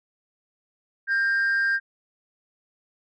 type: tone pair together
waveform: sine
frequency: 1593 / 1832.1 Hz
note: G6 / A#6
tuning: +27 / -30 cents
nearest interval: major second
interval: 243 cents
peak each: -18 / -30 dBFS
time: 1.07-1.8 s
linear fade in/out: 50 ms
effects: tanh soft clip ceiling -18 dBFS